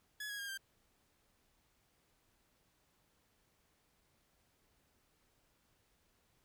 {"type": "tone with pitch steps", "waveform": "sawtooth", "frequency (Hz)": [1695, 1655.3, 1616.6, 1578.8], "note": ["G#6", "G#6", "G#6", "G6"], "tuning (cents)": [35, -6, -47, 12], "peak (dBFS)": -38, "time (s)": [0.2, 0.576], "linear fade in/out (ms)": 5, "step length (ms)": 94, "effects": ["pink hiss -75 dBFS RMS until 6.44 s"]}